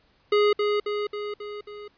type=tone with echo; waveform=square; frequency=415.3 Hz; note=G#4; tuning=in tune; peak=-18 dBFS; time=0.32-0.53 s; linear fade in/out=5 ms; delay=270 ms; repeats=5; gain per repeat=-4 dB; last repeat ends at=1.88 s; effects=pink hiss -63 dBFS RMS until 1.97 s + resampled to 11025 Hz